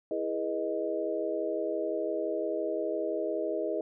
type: chord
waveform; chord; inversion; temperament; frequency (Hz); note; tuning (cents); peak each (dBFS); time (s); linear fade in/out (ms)
sine; E major seventh; none; equal with one note detuned; 329.6 / 415.3 / 487.1 / 622.3; E4 / G#4 / B4 / D#5; 0 / 0 / -24 / 0; -35 / -34 / -36 / -33; 0.11-3.81; 2
effects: none